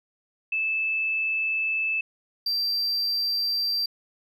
sine / triangle tone pair in turn, 2624 / 4703 Hz, E7 / D8, -9 / +2 cents, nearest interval minor seventh, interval 1011 cents, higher second, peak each -23 / -22 dBFS, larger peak second, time 0.52-2.01 / 2.46-3.86 s, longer first, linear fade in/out 5 ms, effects none

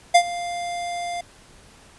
square tone with ADSR envelope, 698.5 Hz, F5, in tune, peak -9 dBFS, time 0.14-1.21 s, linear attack 13 ms, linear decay 71 ms, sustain -18 dB, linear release 5 ms, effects pink hiss -50 dBFS RMS until 1.98 s + resampled to 24000 Hz

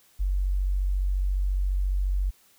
sine tone, 47.21 Hz, F#1, 36 cents sharp, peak -22 dBFS, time 0.19-2.31 s, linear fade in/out 20 ms, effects white hiss -60 dBFS RMS until 2.58 s

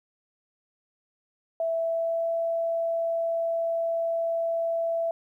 sine tone with pitch glide, 659.3 to 665.8 Hz, E5 to E5, 0 to +17 cents, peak -24 dBFS, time 1.6-5.11 s, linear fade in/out 2 ms, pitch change +17 cents, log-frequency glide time 1.72-2.29 s, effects 11-bit

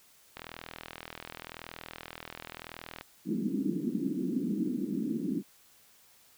click train, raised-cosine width 0.3 ms, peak -24 dBFS, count 109, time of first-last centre 0.37-3.011 s, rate 40.9 Hz
white band-pass noise, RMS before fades -32 dBFS, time 3.25-5.43 s, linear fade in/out 50 ms, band 180 to 320 Hz, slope 48 dB/octave
effects white hiss -61 dBFS RMS until 6.37 s

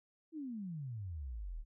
sine exponential sweep, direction down, 332.9 to 34.65 Hz, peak -40 dBFS, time 0.32-1.65 s, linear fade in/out 50 ms, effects none

